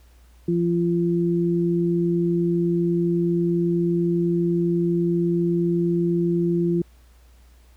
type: tone pair together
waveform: sine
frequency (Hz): 171.9 / 343.8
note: F3 / F4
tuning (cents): -27 / -27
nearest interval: octave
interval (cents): 1200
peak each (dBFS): -21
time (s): 0.48-6.82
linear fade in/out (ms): 5
effects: added 60 Hz sine -49 dBFS peak until 7.76 s + pink hiss -60 dBFS RMS until 7.76 s